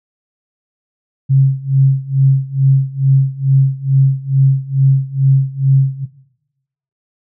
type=tone with tremolo; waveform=sine; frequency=135.3 Hz; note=C#3; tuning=42 cents flat; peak=-5 dBFS; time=1.29-6.06 s; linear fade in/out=20 ms; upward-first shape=sine; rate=2.3 Hz; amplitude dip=95%; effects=noise-tail reverb RT60 0.9 s tail -17 dB re dry